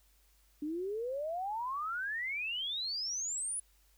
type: exponential sweep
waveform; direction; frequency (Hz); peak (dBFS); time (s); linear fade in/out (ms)
sine; up; 289.3 to 10160; -34; 0.62-3.6; 5
effects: added 50 Hz sine -66 dBFS peak until 3.97 s + white hiss -70 dBFS RMS until 3.97 s